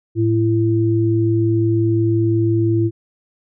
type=tone pair together; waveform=sine; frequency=110 / 335.8 Hz; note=A2 / E4; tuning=0 / +32 cents; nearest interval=octave + perfect fifth; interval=1932 cents; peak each=-16 dBFS; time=0.15-2.91 s; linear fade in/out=50 ms; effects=none